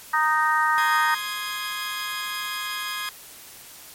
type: harmonic tone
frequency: 310 Hz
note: D#4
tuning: 6 cents flat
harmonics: 3 / 4 / 5 / 6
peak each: -23 / -22 / -25 / -25 dBFS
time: 0.13-1.15 s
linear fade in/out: 10 ms
type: chord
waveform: 20% pulse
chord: Ab major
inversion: first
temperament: equal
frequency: 1046.5 / 1244.5 / 1661.2 Hz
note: C6 / Eb6 / Ab6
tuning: 0 / 0 / 0 cents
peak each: -28 / -29 / -26 dBFS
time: 0.78-3.09 s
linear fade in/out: 0 ms
effects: white hiss -44 dBFS RMS until 3.94 s + MP3 64 kbps